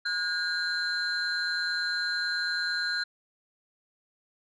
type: tone cluster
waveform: sine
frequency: 1448 / 1617 / 4122 Hz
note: F#6 / G#6 / C8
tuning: -38 / -47 / -27 cents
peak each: -30 dBFS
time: 0.05-3.04 s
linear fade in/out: 10 ms
effects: tanh soft clip ceiling -22 dBFS